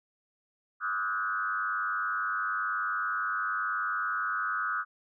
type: tone with frequency modulation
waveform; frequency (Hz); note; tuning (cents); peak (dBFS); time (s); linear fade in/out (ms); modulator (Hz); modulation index
sine; 1365; F6; -40; -28; 0.8-4.85; 50; 101; 1.8
effects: none